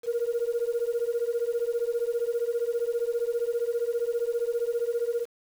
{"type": "beating tone pair", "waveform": "sine", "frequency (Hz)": [464.6, 479.6], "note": ["A#4", "A#4"], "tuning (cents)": [-6, 49], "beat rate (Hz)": 15, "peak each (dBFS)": -27, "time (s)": [0.03, 5.26], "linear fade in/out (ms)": 50, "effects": ["tanh soft clip ceiling -20 dBFS", "8-bit"]}